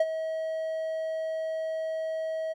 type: tone with ADSR envelope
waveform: triangle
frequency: 640 Hz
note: D#5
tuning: 49 cents sharp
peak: -16 dBFS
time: 0-2.54 s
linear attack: 5 ms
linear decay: 39 ms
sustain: -11 dB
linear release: 24 ms
effects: none